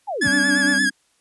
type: linear sweep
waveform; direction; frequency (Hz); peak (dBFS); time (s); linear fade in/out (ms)
sine; down; 880 to 37.94; -23; 0.07-0.29; 20
type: tone with vibrato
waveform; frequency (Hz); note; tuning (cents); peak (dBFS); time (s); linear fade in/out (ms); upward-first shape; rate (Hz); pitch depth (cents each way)
45% pulse; 1681; G#6; +20; -17; 0.21-0.9; 10; sine; 8.6; 57
type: harmonic tone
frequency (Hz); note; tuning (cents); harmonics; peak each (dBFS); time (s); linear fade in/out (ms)
287.2; D4; -39; 1 / 2 / 3 / 4 / 5 / 6 / 7 / 8 / 9; -24 / -32 / -38 / -39 / -35 / -47 / -48 / -46 / -48; 0.22-0.8; 50
type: chord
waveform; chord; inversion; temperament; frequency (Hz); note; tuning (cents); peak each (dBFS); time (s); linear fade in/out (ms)
sine; G suspended fourth; none; equal; 196 / 261.6 / 293.7; G3 / C4 / D4; 0 / 0 / 0; -27 / -25 / -27; 0.22-0.91; 50
effects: white hiss -63 dBFS RMS until 1.2 s + resampled to 24000 Hz